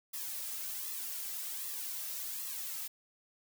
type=noise with flanger; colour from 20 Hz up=blue; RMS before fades=-40 dBFS; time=0.13-2.88 s; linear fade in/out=10 ms; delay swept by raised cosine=1.3 to 2.8 ms; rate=1.3 Hz; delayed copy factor=-0.9; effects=none